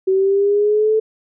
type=linear sweep; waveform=sine; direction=up; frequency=377.1 to 440 Hz; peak=-12 dBFS; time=0.07-1 s; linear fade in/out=10 ms; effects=none